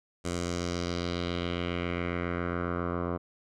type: tone with low-pass filter sweep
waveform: 10% pulse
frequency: 87.31 Hz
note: F2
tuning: in tune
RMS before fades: -32 dBFS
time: 0.24-3.18 s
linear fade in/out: 20 ms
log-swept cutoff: 8100 to 980 Hz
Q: 2.3
effects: none